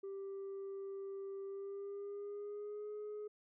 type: tone with pitch glide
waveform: sine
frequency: 392 to 420.1 Hz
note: G4 to G#4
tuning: 0 to +20 cents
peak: -40 dBFS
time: 0.03-3.28 s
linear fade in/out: 10 ms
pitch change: +120 cents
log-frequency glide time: 1.45-2.9 s
effects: tanh soft clip ceiling -41 dBFS